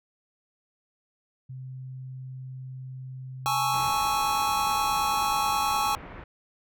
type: tone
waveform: sine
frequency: 130 Hz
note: C3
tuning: 11 cents flat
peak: -36 dBFS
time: 1.49-3.89 s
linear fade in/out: 10 ms
type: chord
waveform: square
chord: A major seventh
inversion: third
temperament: equal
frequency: 830.6 / 880 / 1108.7 / 1318.5 Hz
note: G#5 / A5 / C#6 / E6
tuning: 0 / 0 / 0 / 0 cents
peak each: -28 / -33 / -29 / -32 dBFS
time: 3.46-5.95 s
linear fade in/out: 0 ms
type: low-pass noise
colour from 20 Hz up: pink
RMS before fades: -42 dBFS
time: 3.73-6.24 s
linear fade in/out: 5 ms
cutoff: 2300 Hz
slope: 24 dB/octave
effects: none